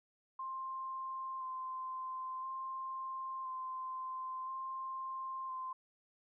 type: tone with vibrato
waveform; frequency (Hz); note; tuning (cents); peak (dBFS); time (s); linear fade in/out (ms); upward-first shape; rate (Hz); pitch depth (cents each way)
sine; 1046.5; C6; 0; -39; 0.39-5.73; 5; square; 0.49; 12
effects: none